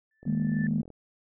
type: tone with exponential growth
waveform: sine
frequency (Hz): 1760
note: A6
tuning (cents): 0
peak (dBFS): -34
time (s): 0.11-0.67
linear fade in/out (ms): 2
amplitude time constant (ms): 120
type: click train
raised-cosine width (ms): 2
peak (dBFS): -34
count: 29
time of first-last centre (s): 0.23-0.903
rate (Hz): 41.6
type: chord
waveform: sine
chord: D# suspended fourth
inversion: none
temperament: just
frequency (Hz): 155.56 / 207.4 / 233.3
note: D#3 / G#3 / A#3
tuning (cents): 0 / -2 / +2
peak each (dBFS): -29 / -28 / -29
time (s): 0.26-0.82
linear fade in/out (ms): 10
effects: none